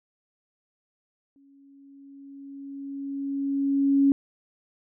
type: tone with exponential growth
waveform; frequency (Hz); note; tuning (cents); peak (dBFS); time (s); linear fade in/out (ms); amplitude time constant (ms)
sine; 277.2; C#4; 0; -15; 1.36-4.12; 1; 600
effects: none